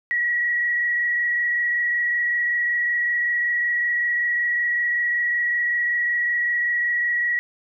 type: tone with frequency modulation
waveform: sine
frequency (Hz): 1920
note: B6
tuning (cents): -49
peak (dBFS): -19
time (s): 0.11-7.39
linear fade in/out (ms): 0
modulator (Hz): 25.3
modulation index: 1.1
effects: none